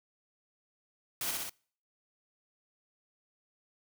white noise with echo, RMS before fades -35 dBFS, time 1.21-1.31 s, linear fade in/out 2 ms, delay 62 ms, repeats 3, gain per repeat -2 dB, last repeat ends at 1.496 s, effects noise-tail reverb RT60 0.5 s tail -26 dB re dry

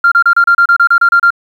sine tone bursts, 1390 Hz, F6, 9 cents flat, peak -3 dBFS, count 12, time 0.04-1.305 s, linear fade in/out 5 ms, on 77 ms, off 31 ms, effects tanh soft clip ceiling 0 dBFS + 7-bit

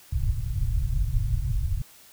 pink low-pass noise, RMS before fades -25 dBFS, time 0.12-1.82 s, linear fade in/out 5 ms, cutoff 140 Hz, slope 96 dB/octave, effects white hiss -52 dBFS RMS until 2.12 s

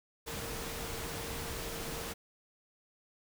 sine tone in noise, 459.7 Hz, A#4, 24 cents flat, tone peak -47 dBFS, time 0.26-2.14 s, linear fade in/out 20 ms, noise pink, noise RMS -40 dBFS, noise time 0.26-2.14 s, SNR -10 dB, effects none

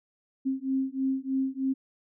sine beating tone pair, 264.6 / 267.8 Hz, C4 / C4, +20 / +40 cents, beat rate 3.2 Hz, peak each -29 dBFS, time 0.45-1.74 s, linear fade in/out 20 ms, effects none

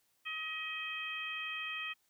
harmonic tone, 633 Hz, D#5, 30 cents sharp, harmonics 2 / 3 / 4 / 5, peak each -46 / -44 / -40 / -44 dBFS, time 0.25-1.94 s, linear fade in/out 20 ms, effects white hiss -75 dBFS RMS until 2.09 s

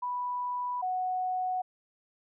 sine tone pair in turn, 986 / 738.7 Hz, B5 / F#5, -3 / -3 cents, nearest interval perfect fourth, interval 500 cents, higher first, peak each -30 / -28 dBFS, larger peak second, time 0.02-0.82 / 0.82-1.62 s, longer neither, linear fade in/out 10 ms, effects none

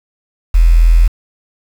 sine tone with quantisation, 41.7 Hz, E1, 21 cents sharp, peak -4 dBFS, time 0.54-1.08 s, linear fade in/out 10 ms, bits 5, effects none

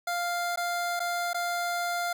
25% pulse tone with dropouts, 698.5 Hz, F5, in tune, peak -24 dBFS, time 0.07-2.13 s, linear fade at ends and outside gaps 5 ms, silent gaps 0.56-0.573 / 0.995-1.001 / 1.333-1.344 s, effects none

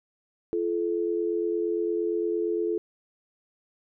sine tone pair together, 343 / 431.7 Hz, F4 / A4, -31 / -33 cents, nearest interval major third, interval 398 cents, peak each -27 dBFS, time 0.53-2.78 s, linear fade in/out 0 ms, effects none

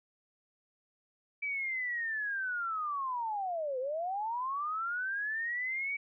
sine linear two-way sweep, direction down then up, 2314 to 495.3 to 2282 Hz, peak -32 dBFS, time 1.42-5.97 s, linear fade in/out 10 ms, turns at 3.79 s, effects none

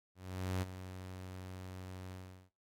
sawtooth tone with ADSR envelope, 92.7 Hz, F#2, 4 cents sharp, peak -29 dBFS, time 0.15-2.5 s, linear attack 470 ms, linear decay 25 ms, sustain -12 dB, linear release 380 ms, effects noise-tail reverb RT60 0.3 s tail -21 dB re dry + AAC 64 kbps

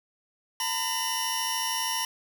sawtooth tone cluster, 912 / 1005 / 2961 / 5580 Hz, A#5 / B5 / F#7 / F8, -38 / +30 / +1 / -2 cents, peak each -29 / -30 / -30 / -29 dBFS, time 0.6-2.05 s, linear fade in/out 2 ms, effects none

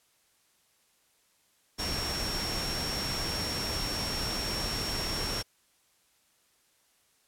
sine tone in noise, 5500 Hz, F8, 27 cents flat, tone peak -34 dBFS, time 1.78-5.43 s, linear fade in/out 20 ms, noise pink, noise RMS -34 dBFS, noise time 1.78-5.43 s, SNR -3 dB, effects white hiss -68 dBFS RMS until 7.27 s + low-pass 12000 Hz 12 dB/octave

